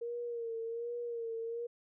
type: tone with vibrato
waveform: sine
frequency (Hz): 466.2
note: A#4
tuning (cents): 0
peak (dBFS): -36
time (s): 0.01-1.67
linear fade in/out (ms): 10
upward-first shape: sine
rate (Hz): 1.3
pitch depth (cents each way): 47
effects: none